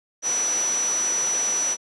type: tone in noise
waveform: sine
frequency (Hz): 5910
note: F#8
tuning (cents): -3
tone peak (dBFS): -21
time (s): 0.22-1.77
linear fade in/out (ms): 50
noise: pink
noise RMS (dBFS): -30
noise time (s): 0.22-1.77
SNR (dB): +6
effects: high-pass 400 Hz 12 dB/octave + resampled to 24000 Hz